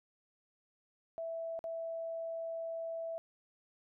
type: tone with dropouts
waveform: sine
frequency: 659.3 Hz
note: E5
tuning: in tune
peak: -37 dBFS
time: 1.18-3.18 s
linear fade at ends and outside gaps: 0 ms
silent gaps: 1.591-1.641 s
effects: none